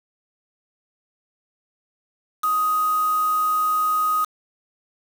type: tone with quantisation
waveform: sine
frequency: 1250 Hz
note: D#6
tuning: 8 cents sharp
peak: -18 dBFS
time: 2.43-4.25 s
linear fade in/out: 10 ms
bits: 5
effects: none

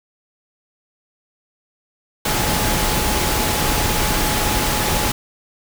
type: tone in noise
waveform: sine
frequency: 847 Hz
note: G#5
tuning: 34 cents sharp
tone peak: -27 dBFS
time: 2.25-5.12 s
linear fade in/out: 5 ms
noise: pink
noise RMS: -19 dBFS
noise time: 2.25-5.12 s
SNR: -11 dB
effects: none

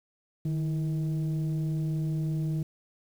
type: tone pair together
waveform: sine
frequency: 154.23 / 326.8 Hz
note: D#3 / E4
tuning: -15 / -15 cents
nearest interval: octave + minor second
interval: 1300 cents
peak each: -25 / -35 dBFS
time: 0.45-2.63 s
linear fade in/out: 5 ms
effects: tanh soft clip ceiling -24 dBFS + 9-bit

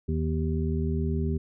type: harmonic tone with a mistuned harmonic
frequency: 79.4 Hz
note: D#2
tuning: 36 cents sharp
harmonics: 1 / 2 / 3 / 5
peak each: -27 / -30 / -32 / -34 dBFS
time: 0.08-1.38 s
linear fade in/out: 10 ms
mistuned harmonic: 5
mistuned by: -31 cents
effects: none

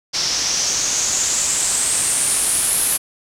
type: noise with low-pass filter sweep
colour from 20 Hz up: white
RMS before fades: -19 dBFS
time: 0.13-2.98 s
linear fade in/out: 20 ms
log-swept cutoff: 5300 to 11000 Hz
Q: 5.5
effects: none

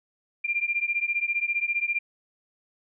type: beating tone pair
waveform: sine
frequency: 2381 / 2396 Hz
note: D7 / D7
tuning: +23 / +34 cents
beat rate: 15 Hz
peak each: -27 dBFS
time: 0.44-1.99 s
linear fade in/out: 10 ms
effects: none

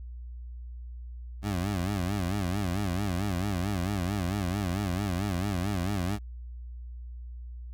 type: tone with vibrato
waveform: 20% pulse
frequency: 95 Hz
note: F#2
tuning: 46 cents sharp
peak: -23 dBFS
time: 1.42-6.19 s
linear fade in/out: 50 ms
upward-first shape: sine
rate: 4.5 Hz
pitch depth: 160 cents each way
effects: added 60 Hz sine -38 dBFS peak until 7.73 s

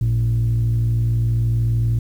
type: tone pair together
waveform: sine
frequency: 53.9 / 114.2 Hz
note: A1 / A#2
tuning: -35 / -35 cents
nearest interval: octave + minor second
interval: 1300 cents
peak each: -21 / -14 dBFS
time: 0.01-1.99 s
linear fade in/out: 5 ms
effects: tanh soft clip ceiling -13 dBFS + 8-bit

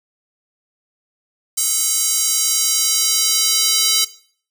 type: tone with high-pass filter sweep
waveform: square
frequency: 435.1 Hz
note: A4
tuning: 19 cents flat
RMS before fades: -17 dBFS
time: 1.57-4.05 s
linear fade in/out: 10 ms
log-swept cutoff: 7400 to 4400 Hz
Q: 1.6
effects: noise-tail reverb RT60 0.5 s tail -17 dB re dry

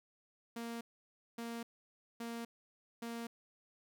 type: tone bursts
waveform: sawtooth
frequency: 232.7 Hz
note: A#3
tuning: 3 cents flat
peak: -37 dBFS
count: 4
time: 0.56-3.27 s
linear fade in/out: 5 ms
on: 250 ms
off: 570 ms
effects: none

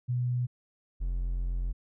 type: tone pair in turn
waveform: sine / triangle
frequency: 123.47 / 43.84 Hz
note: B2 / F1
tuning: 0 / +7 cents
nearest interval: octave + tritone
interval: 1793 cents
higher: first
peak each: -26 dBFS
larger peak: neither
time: 0.08-0.47 / 1-1.73 s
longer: second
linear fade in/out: 20 ms
effects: none

